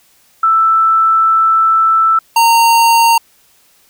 sine / square tone pair in turn, 1323 / 922.4 Hz, E6 / A#5, +6 / -19 cents, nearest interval tritone, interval 625 cents, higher first, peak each -7 dBFS, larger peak neither, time 0.43-2.19 / 2.36-3.18 s, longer first, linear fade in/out 5 ms, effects white hiss -51 dBFS RMS until 3.89 s

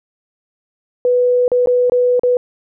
sine tone with dropouts, 493.9 Hz, B4, in tune, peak -10 dBFS, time 1.05-2.37 s, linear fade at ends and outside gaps 1 ms, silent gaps 1.48-1.517 / 1.66-1.672 / 1.898-1.92 / 2.195-2.234 s, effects none

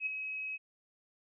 sine tone with ADSR envelope, 2552 Hz, D#7, 43 cents sharp, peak -29 dBFS, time 0-0.58 s, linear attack 63 ms, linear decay 13 ms, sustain -7 dB, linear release 29 ms, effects none

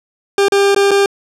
40% pulse tone with dropouts, 398.7 Hz, G4, 29 cents sharp, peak -8 dBFS, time 0.38-1.06 s, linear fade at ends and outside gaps 2 ms, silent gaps 0.484-0.521 / 0.747-0.762 / 0.909-0.914 s, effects low-pass 9000 Hz 12 dB/octave

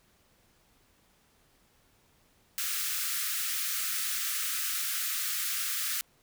white high-pass noise, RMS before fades -32 dBFS, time 2.58-6.01 s, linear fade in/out 0 ms, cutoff 1200 Hz, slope 96 dB/octave, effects pink hiss -66 dBFS RMS until 6.22 s

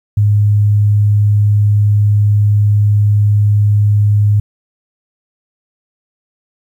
sine tone, 103.83 Hz, G#2, in tune, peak -7 dBFS, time 0.17-4.4 s, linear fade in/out 5 ms, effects 8-bit

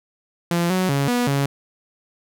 sawtooth tone with pitch steps, 171.6 / 185.4 / 139.7 / 243.8 / 139.6 Hz, F3 / F#3 / C#3 / B3 / C#3, -30 / +4 / +14 / -22 / +13 cents, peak -14 dBFS, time 0.51-1.46 s, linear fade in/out 2 ms, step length 190 ms, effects none

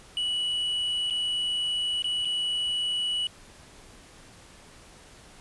triangle tone with dropouts, 2943 Hz, F#7, 10 cents flat, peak -24 dBFS, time 0.17-3.27 s, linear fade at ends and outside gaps 1 ms, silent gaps 1.1-1.107 / 2.022-2.043 / 2.249-2.254 s, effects pink hiss -51 dBFS RMS until 5.4 s + resampled to 24000 Hz

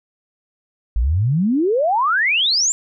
sine exponential sweep, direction up, 51 to 7510 Hz, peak -14 dBFS, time 0.96-2.72 s, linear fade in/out 0 ms, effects none

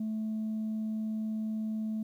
sine tone, 218 Hz, A3, 16 cents flat, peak -29 dBFS, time 0-2.03 s, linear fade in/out 5 ms, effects tanh soft clip ceiling -29 dBFS + 11-bit

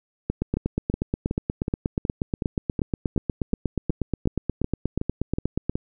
two click trains, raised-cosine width 3 ms, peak -12 / -10 dBFS, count 15 / 46, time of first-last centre 0.57-5.755 / 0.3-5.696 s, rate 2.7 / 8.34 Hz, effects none

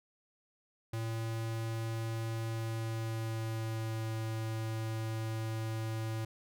square tone with pitch glide, 113.1 to 111.29 Hz, A2 to A2, +48 to +20 cents, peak -35 dBFS, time 0.93-6.25 s, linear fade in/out 5 ms, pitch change -28 cents, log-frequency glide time 2.47-4.12 s, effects none

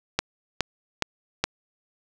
click train, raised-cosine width 0.2 ms, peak -4 dBFS, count 4, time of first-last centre 0.19-1.44 s, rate 2.4 Hz, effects none

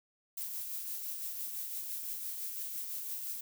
violet noise with tremolo, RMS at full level -38 dBFS, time 0.37-3.41 s, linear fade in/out 5 ms, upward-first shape triangle, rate 5.9 Hz, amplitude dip 40%, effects none

